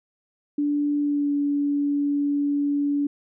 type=tone with pitch glide; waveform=sine; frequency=291.2 to 286.9 Hz; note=D4 to D4; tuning=-15 to -40 cents; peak=-20 dBFS; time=0.58-3.07 s; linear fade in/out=5 ms; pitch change=-25 cents; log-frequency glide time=0.99-1.33 s; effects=none